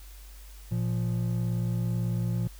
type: tone pair together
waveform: triangle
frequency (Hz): 116.54 / 174.61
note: A#2 / F3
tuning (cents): 0 / 0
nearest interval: perfect fifth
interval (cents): 700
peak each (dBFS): -25 / -29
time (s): 0.71-2.48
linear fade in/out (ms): 10
effects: added 49 Hz sine -44 dBFS peak until 2.59 s + white hiss -54 dBFS RMS until 2.59 s